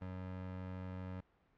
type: tone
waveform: 25% pulse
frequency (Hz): 92.5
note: F#2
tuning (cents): 0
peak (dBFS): -39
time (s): 0.01-1.21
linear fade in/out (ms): 10
effects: pink hiss -73 dBFS RMS until 1.57 s + low-pass 2000 Hz 12 dB/octave